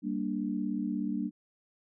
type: chord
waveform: sine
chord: G minor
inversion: none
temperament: equal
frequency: 196 / 233.1 / 293.7 Hz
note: G3 / Bb3 / D4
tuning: 0 / 0 / 0 cents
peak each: -34 dBFS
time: 0.02-1.31 s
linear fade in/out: 50 ms
effects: none